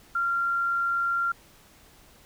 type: tone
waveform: sine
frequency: 1382 Hz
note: F6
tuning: 19 cents flat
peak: -23 dBFS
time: 0.15-1.32 s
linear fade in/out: 5 ms
effects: pink hiss -55 dBFS RMS until 2.25 s